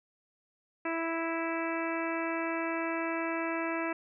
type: harmonic tone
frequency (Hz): 329.6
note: E4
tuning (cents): 0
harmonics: 1 / 2 / 3 / 4 / 5 / 6 / 7 / 8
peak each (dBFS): -34 / -37 / -39 / -40 / -41 / -42 / -42 / -43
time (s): 0.85-3.93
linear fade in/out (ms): 5
effects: none